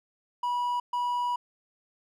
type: tone bursts at uneven times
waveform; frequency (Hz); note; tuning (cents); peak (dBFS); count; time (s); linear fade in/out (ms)
triangle; 975; B5; -23; -24; 2; 0.43-0.8 / 0.93-1.36; 5
effects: none